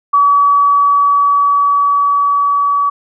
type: tone with level ramp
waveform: sine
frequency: 1140 Hz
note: C#6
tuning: 48 cents sharp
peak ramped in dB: -6 to -10 dBFS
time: 0.13-2.9 s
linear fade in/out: 10 ms
effects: none